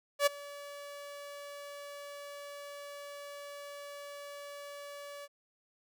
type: tone with ADSR envelope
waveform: sawtooth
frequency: 573 Hz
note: D5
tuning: 43 cents flat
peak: -18 dBFS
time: 0.19-5.28 s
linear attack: 75 ms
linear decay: 14 ms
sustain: -22 dB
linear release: 39 ms
effects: none